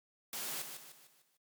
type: noise with echo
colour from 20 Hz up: white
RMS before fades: -40 dBFS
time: 0.33-0.62 s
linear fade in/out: 2 ms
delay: 150 ms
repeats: 5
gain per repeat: -7 dB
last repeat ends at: 1.37 s
effects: high-pass 150 Hz 12 dB/octave + MP3 96 kbps